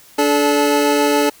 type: tone pair together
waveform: 25% pulse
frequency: 290.6 / 432.3 Hz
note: D4 / A4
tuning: -18 / -31 cents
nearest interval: perfect fifth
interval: 687 cents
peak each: -12 dBFS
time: 0.18-1.3 s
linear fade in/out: 10 ms
effects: white hiss -46 dBFS RMS until 1.4 s